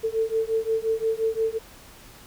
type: beating tone pair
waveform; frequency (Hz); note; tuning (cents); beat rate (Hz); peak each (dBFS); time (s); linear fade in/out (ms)
sine; 443.5 / 449.2; A4 / A4; +14 / +36; 5.7; -25 / -25; 0.03-1.59; 20
effects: pink hiss -48 dBFS RMS until 2.26 s